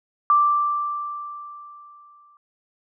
sine tone with exponential decay, 1174.7 Hz, D6, in tune, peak -12 dBFS, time 0.3-2.37 s, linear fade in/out 1 ms, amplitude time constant 450 ms, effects none

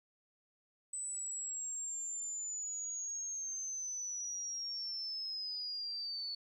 sine linear sweep, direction down, 8040 to 4435 Hz, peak -38 dBFS, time 0.93-6.35 s, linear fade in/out 5 ms, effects 12-bit

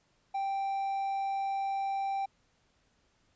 triangle tone, 784 Hz, G5, in tune, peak -28 dBFS, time 0.34-2.26 s, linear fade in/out 10 ms, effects pink hiss -71 dBFS RMS until 3.35 s + resampled to 16000 Hz

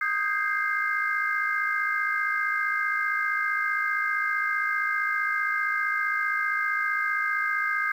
sine chord, Ab major seventh, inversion second, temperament equal with one note detuned, 1244.5 / 1568 / 1623.3 / 2093 Hz, Eb6 / G6 / Ab6 / C7, 0 / 0 / -40 / 0 cents, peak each -29 dBFS, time 0.01-7.92 s, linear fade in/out 5 ms, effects tanh soft clip ceiling -13 dBFS + 9-bit

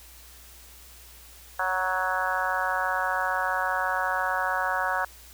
harmonic tone with a mistuned harmonic, 185.2 Hz, F#3, 2 cents sharp, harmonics 3 / 4 / 5 / 6 / 7 / 8 / 9, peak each -35 / -31 / -31 / -32 / -34 / -30 / -32 dBFS, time 1.59-5.05 s, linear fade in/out 5 ms, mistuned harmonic 5, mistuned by +22 cents, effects added 60 Hz sine -51 dBFS peak until 5.33 s + white hiss -50 dBFS RMS until 5.33 s

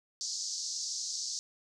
white band-pass noise, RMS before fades -37 dBFS, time 0.21-1.39 s, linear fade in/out 0 ms, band 4500 to 6700 Hz, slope 48 dB/octave, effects none

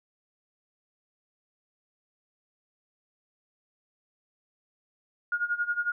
sine tone with tremolo, 1429 Hz, F6, 39 cents sharp, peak -23 dBFS, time 5.32-5.92 s, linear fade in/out 2 ms, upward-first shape sine, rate 11 Hz, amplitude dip 85%, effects none

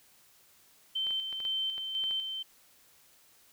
sine tone with tremolo, 3100 Hz, G7, 20 cents flat, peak -29 dBFS, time 0.95-2.43 s, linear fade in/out 10 ms, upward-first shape square, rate 2 Hz, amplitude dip 45%
clicks, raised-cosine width 0.3 ms, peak -31 dBFS, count 8, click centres 1.068 / 1.107 / 1.327 / 1.403 / 1.452 / 1.78 / 2.039 / 2.11 s
effects white hiss -62 dBFS RMS until 3.52 s

